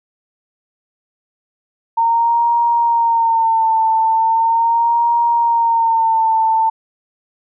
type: tone with vibrato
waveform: sine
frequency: 915 Hz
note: A#5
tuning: 32 cents flat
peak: -11 dBFS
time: 1.97-6.7 s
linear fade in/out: 10 ms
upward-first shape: sine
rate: 0.39 Hz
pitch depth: 47 cents each way
effects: none